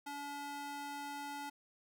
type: tone with high-pass filter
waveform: square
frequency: 286 Hz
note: D4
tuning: 46 cents flat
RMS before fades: -44 dBFS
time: 0.06-1.5 s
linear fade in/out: 10 ms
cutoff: 590 Hz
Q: 3.1
effects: none